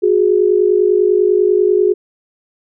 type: tone pair together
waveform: sine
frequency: 364.6 / 414.7 Hz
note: F#4 / G#4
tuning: -25 / -3 cents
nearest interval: major second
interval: 222 cents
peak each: -12 dBFS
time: 0.02-1.94 s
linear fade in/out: 20 ms
effects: none